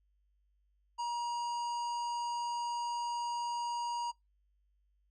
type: harmonic tone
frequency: 951 Hz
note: A#5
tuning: 34 cents sharp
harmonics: 1 / 3 / 5 / 7 / 9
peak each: -33 / -50 / -49 / -52 / -59 dBFS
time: 0.98-4.12 s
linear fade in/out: 20 ms
effects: noise-tail reverb RT60 0.2 s tail -25 dB re dry + added 50 Hz sine -70 dBFS peak until 5.1 s